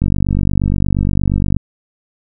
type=click train; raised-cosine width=5 ms; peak=-3 dBFS; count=76; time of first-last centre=0.02-1.566 s; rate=48.5 Hz; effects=none